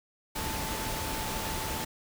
sine tone in noise, 880 Hz, A5, in tune, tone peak -39 dBFS, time 0.35-1.85 s, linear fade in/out 10 ms, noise pink, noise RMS -34 dBFS, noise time 0.35-1.85 s, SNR -8 dB, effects none

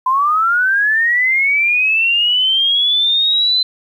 sine linear sweep, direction up, 1008 to 4067 Hz, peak -11 dBFS, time 0.06-3.63 s, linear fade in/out 5 ms, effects 8-bit

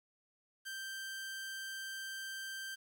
sawtooth tone, 1568 Hz, G6, in tune, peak -38 dBFS, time 0.65-2.76 s, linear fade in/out 20 ms, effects 11-bit

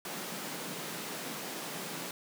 pink high-pass noise, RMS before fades -40 dBFS, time 0.05-2.11 s, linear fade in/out 2 ms, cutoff 150 Hz, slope 48 dB/octave, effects none

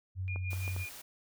sine tone with vibrato, 92.5 Hz, F#2, in tune, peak -33 dBFS, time 0.15-0.86 s, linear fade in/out 50 ms, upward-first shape sine, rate 2.5 Hz, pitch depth 17 cents each way
sine tone with tremolo, 2424 Hz, D#7, 46 cents flat, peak -38 dBFS, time 0.28-0.89 s, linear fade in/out 0 ms, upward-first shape sine, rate 5.8 Hz, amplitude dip 85%
clicks, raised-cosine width 1 ms, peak -30 dBFS, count 4, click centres 0.36 / 0.532 / 0.679 / 0.764 s
white noise, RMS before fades -48 dBFS, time 0.5-1.02 s, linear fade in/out 10 ms
effects none

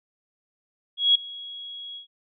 sine tone with ADSR envelope, 3322 Hz, G#7, in tune, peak -13 dBFS, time 0.97-2.07 s, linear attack 180 ms, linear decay 8 ms, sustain -22 dB, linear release 110 ms, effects none

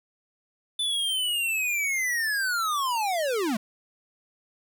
square linear sweep, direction down, 3520 to 200 Hz, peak -25 dBFS, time 0.79-3.57 s, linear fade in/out 5 ms, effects 11-bit

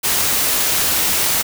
white noise, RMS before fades -17 dBFS, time 0.03-1.43 s, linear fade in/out 20 ms, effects none

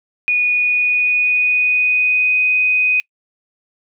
sine tone with pitch glide, 2462 to 2499 Hz, D#7 to D#7, -19 to +7 cents, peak -12 dBFS, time 0.28-3 s, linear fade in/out 0 ms, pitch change +26 cents, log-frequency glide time 0.53-2.38 s, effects noise-tail reverb RT60 0.1 s tail -26 dB re dry

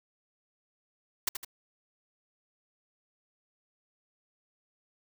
white noise with echo, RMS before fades -28 dBFS, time 1.27-1.29 s, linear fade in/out 5 ms, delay 79 ms, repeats 2, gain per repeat -7 dB, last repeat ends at 1.448 s, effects none

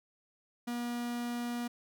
45% pulse tone, 240 Hz, B3, 49 cents flat, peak -34 dBFS, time 0.67-1.68 s, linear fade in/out 10 ms, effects none

